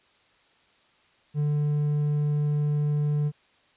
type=tone with hard clipping; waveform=sine; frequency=147.8 Hz; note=D3; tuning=11 cents sharp; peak=-23 dBFS; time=1.34-3.32 s; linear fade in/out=50 ms; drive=3 dB; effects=white hiss -62 dBFS RMS until 3.76 s + resampled to 8000 Hz